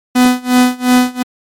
45% pulse tone with tremolo, 250 Hz, B3, 21 cents sharp, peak -5 dBFS, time 0.15-1.23 s, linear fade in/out 10 ms, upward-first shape sine, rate 2.8 Hz, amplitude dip 95%, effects MP3 64 kbps

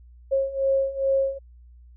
sine beating tone pair, 540 / 542.4 Hz, C#5 / C#5, -45 / -38 cents, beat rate 2.4 Hz, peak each -25 / -22 dBFS, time 0.31-1.39 s, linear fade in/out 20 ms, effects added 60 Hz sine -46 dBFS peak until 1.96 s

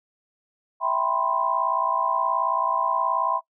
sine chord, C major seventh, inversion first, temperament equal, 659.3 / 784 / 987.8 / 1046.5 Hz, E5 / G5 / B5 / C6, 0 / 0 / 0 / 0 cents, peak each -29 / -30 / -25 / -25 dBFS, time 0.8-3.41 s, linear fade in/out 50 ms, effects noise-tail reverb RT60 0.1 s tail -21 dB re dry

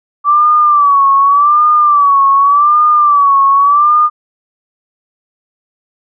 sine tone with vibrato, 1156 Hz, D6, 28 cents flat, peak -5 dBFS, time 0.24-4.1 s, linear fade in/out 50 ms, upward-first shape sine, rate 0.86 Hz, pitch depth 88 cents each way, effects none

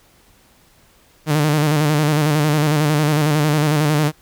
sawtooth tone with vibrato, 150.6 Hz, D3, 44 cents sharp, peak -10 dBFS, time 1.26-4.12 s, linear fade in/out 50 ms, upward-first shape square, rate 11 Hz, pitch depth 51 cents each way, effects pink hiss -53 dBFS RMS until 4.21 s

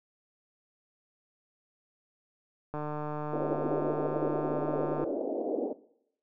click train, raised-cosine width 1 ms, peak -22 dBFS, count 346, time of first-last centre 2.74-5.04 s, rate 150 Hz
pink band-pass noise, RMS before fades -32 dBFS, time 3.33-5.73 s, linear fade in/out 5 ms, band 270 to 660 Hz, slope 48 dB/octave
effects noise-tail reverb RT60 0.7 s tail -18 dB re dry

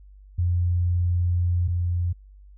sine tone pair in turn, 87.9 / 87.52 Hz, F2 / F2, +12 / +4 cents, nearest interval unison, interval 8 cents, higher first, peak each -19 / -21 dBFS, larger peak first, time 0.38-1.68 / 1.68-2.13 s, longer first, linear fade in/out 10 ms, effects added 49 Hz sine -45 dBFS peak until 2.57 s

